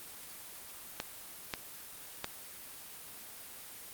clicks, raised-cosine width 0.2 ms, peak -16 dBFS, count 3, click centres 1.001 / 1.538 / 2.244 s, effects white hiss -48 dBFS RMS until 3.93 s + Opus 24 kbps

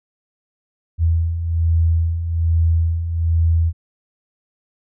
sine beating tone pair, 81.8 / 83 Hz, E2 / E2, -13 / +12 cents, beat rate 1.2 Hz, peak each -22 / -15 dBFS, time 0.98-3.73 s, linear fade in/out 50 ms, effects none

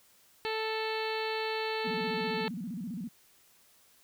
harmonic tone, 440 Hz, A4, in tune, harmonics 1 / 2 / 3 / 4 / 5 / 6 / 7 / 8 / 9 / 10, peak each -34 / -37 / -44 / -41 / -43 / -41 / -46 / -48 / -45 / -44 dBFS, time 0.45-2.48 s, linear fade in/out 0 ms
sine tone with vibrato, 207.7 Hz, G#3, in tune, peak -35 dBFS, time 1.84-3.09 s, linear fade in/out 20 ms, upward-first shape square, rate 15 Hz, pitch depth 240 cents each way
effects white hiss -63 dBFS RMS until 4.03 s

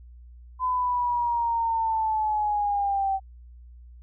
sine linear sweep, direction down, 1017 to 769 Hz, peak -22 dBFS, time 0.59-3.2 s, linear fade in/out 50 ms, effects added 60 Hz sine -44 dBFS peak until 4.02 s

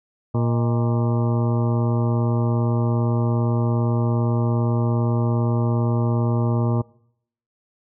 harmonic tone with a mistuned harmonic, 117.5 Hz, A#2, 14 cents sharp, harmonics 1 / 2 / 3 / 4 / 5 / 7 / 8 / 9 / 10, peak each -19 / -25 / -29 / -31 / -33 / -36 / -37 / -38 / -39 dBFS, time 0.34-6.82 s, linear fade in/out 10 ms, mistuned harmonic 5, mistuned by +79 cents, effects noise-tail reverb RT60 0.7 s tail -23 dB re dry

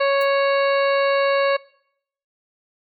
harmonic tone, 554.4 Hz, C#5, in tune, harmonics 1 / 2 / 3 / 4 / 5 / 7 / 8, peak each -17 / -23 / -27 / -29 / -31 / -34 / -35 dBFS, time 0-1.57 s, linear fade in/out 10 ms
violet noise with exponential decay, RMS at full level -34 dBFS, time 0.21-0.29 s, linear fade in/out 2 ms, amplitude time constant 16 ms
effects noise-tail reverb RT60 0.7 s tail -22 dB re dry

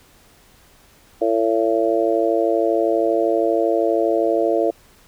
harmonic tone, 112.6 Hz, A2, 40 cents sharp, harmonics 3 / 4 / 5 / 6, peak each -21 / -21 / -21 / -21 dBFS, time 1.21-4.71 s, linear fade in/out 10 ms, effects pink hiss -52 dBFS RMS until 5.07 s

